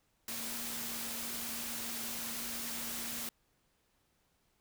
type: tone in noise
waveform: sine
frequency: 233.1 Hz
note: A#3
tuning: in tune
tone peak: -49 dBFS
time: 0.28-3.29 s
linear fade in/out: 2 ms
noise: white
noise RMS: -40 dBFS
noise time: 0.28-3.29 s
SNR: -12 dB
effects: pink hiss -75 dBFS RMS until 4.6 s